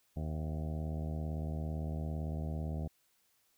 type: harmonic tone with a mistuned harmonic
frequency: 77.78 Hz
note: D#2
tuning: in tune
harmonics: 1 / 2 / 3 / 4 / 5 / 6 / 7 / 8 / 9 / 10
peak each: -37 / -39 / -45 / -51 / -53 / -55 / -53 / -52 / -55 / -58 dBFS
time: 0.16-2.88 s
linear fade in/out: 10 ms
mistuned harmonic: 8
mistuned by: +52 cents
effects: white hiss -73 dBFS RMS until 3.57 s